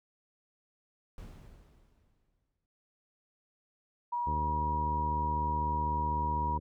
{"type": "noise with exponential decay", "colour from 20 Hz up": "brown", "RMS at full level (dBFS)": -45, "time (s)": [1.18, 2.66], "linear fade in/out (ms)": 1, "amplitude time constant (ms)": 320}
{"type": "tone", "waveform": "sine", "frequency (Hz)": 960, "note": "B5", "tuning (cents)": -49, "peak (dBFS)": -30, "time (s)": [4.12, 6.58], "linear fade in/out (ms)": 10}
{"type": "harmonic tone", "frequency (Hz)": 76, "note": "D#2", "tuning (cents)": -40, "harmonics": [1, 2, 3, 4, 5, 6, 7], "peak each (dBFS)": [-34, -40, -44, -46, -48, -50, -51], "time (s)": [4.26, 6.6], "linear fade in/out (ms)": 20}
{"effects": []}